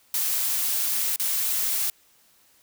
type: noise with dropouts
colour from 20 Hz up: blue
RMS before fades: -25 dBFS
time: 0.14-1.9 s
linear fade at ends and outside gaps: 2 ms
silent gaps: 1.161-1.197 s
effects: white hiss -60 dBFS RMS until 2.62 s